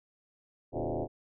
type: tone with frequency modulation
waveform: sine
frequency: 135.3 Hz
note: C#3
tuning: 42 cents flat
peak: -30 dBFS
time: 0.72-1.08 s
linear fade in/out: 50 ms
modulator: 80 Hz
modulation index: 7.6
effects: none